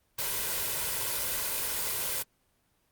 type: noise with comb filter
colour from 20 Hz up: white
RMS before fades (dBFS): -31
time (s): 0.18-2.23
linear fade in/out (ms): 10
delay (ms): 2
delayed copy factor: +0.6
effects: pink hiss -71 dBFS RMS until 2.91 s + Opus 24 kbps